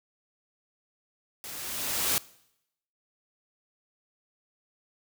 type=noise with level ramp; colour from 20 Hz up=white; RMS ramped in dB=-41 to -25 dBFS; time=1.44-2.18 s; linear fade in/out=0 ms; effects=noise-tail reverb RT60 0.8 s tail -21 dB re dry